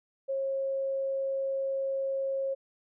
sine tone, 541 Hz, C#5, 42 cents flat, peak -28 dBFS, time 0.28-2.55 s, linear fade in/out 20 ms, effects none

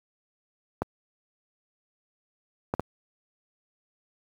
clicks, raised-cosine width 1 ms, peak -12 dBFS, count 3, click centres 0.82 / 2.739 / 2.796 s, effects high-pass 60 Hz 12 dB/octave + 8-bit

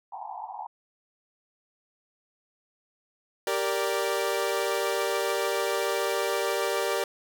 white band-pass noise, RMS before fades -38 dBFS, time 0.12-0.67 s, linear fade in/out 5 ms, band 740 to 950 Hz, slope 96 dB/octave
sawtooth chord, G minor, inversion none, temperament equal with one note detuned, 392 / 466.2 / 584.6 Hz, G4 / Bb4 / D5, 0 / 0 / -8 cents, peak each -26 dBFS, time 3.47-7.04 s, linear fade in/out 2 ms
effects none

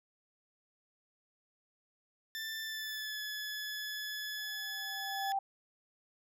20% pulse tone with pitch glide, 1772 to 1710.7 Hz, A6 to A6, +12 to -49 cents, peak -33 dBFS, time 2.35-5.32 s, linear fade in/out 0 ms, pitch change -61 cents, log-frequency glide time 2.63-3.21 s
sine tone with exponential growth, 784 Hz, G5, in tune, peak -29 dBFS, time 4.37-5.39 s, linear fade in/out 5 ms, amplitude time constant 220 ms
effects none

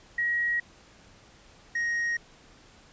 sine / triangle tone pair in turn, 1900 / 1876 Hz, A#6 / A#6, +33 / +11 cents, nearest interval unison, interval 22 cents, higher first, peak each -24 dBFS, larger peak neither, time 0.18-0.6 / 1.75-2.17 s, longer neither, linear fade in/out 5 ms, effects pink hiss -55 dBFS RMS until 2.92 s + resampled to 16000 Hz

